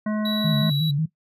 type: harmonic tone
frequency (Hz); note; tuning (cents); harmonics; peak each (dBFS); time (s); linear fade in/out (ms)
213.1; G#3; +45; 1 / 3 / 5 / 7 / 9; -22 / -32 / -36 / -39 / -41; 0.06-0.7; 5
type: tone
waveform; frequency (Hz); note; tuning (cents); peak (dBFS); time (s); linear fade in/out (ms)
triangle; 3908; B7; -19; -25; 0.25-0.91; 5
type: tone with vibrato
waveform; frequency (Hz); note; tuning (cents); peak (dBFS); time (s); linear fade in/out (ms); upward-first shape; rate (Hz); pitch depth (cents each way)
sine; 150.5; D3; +43; -19; 0.44-1.06; 10; square; 5.5; 89
effects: noise-tail reverb RT60 0.1 s tail -17 dB re dry